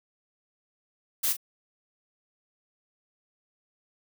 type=noise with echo; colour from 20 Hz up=blue; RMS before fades=-26 dBFS; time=1.23-1.33 s; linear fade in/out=10 ms; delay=38 ms; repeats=1; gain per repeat=-10 dB; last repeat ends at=1.368 s; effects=none